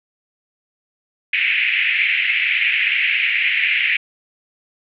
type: band-pass noise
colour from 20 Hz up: pink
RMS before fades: -18 dBFS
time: 1.33-3.97 s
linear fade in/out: 5 ms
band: 2000 to 2700 Hz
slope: 48 dB/octave
effects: none